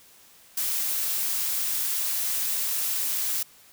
blue noise, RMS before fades -27 dBFS, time 0.57-3.43 s, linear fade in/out 5 ms, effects white hiss -54 dBFS RMS until 3.72 s

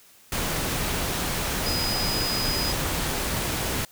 sine tone in noise, 4978 Hz, D#8, in tune, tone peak -27 dBFS, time 1.66-2.72 s, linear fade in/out 2 ms, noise pink, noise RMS -27 dBFS, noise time 0.32-3.85 s, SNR -3 dB, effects white hiss -54 dBFS RMS until 3.91 s

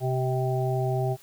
harmonic tone with a mistuned harmonic, 128.8 Hz, C3, 27 cents flat, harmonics 1 / 3 / 5 / 6, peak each -25 / -30 / -32 / -33 dBFS, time 0-1.17 s, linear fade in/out 50 ms, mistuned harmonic 6, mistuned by +23 cents, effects white hiss -54 dBFS RMS until 1.22 s

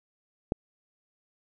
click, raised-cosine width 2 ms, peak -12 dBFS, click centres 0.521 s, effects none

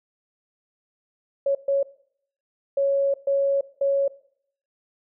sine tone bursts at uneven times, 554.4 Hz, C#5, in tune, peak -18 dBFS, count 5, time 1.46-1.55 / 1.68-1.83 / 2.77-3.14 / 3.27-3.61 / 3.81-4.08 s, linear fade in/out 5 ms, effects noise-tail reverb RT60 0.6 s tail -18 dB re dry

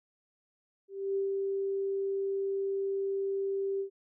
sine tone with ADSR envelope, 391.9 Hz, G4, in tune, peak -27 dBFS, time 0.88-3.9 s, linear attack 280 ms, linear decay 130 ms, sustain -2 dB, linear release 97 ms, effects none

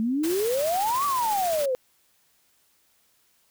sine exponential two-way sweep, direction up then down, 214.3 to 1174.7 to 494.9 Hz, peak -22 dBFS, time 0-1.75 s, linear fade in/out 0 ms, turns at 1.05 s
white noise with tremolo, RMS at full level -33 dBFS, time 0.23-1.66 s, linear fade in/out 10 ms, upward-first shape sine, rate 14 Hz, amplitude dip 25%
effects white hiss -65 dBFS RMS until 3.5 s

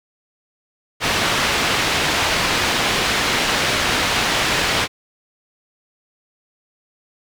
white low-pass noise, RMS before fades -19 dBFS, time 1-4.88 s, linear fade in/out 50 ms, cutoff 3400 Hz, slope 12 dB/octave, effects none

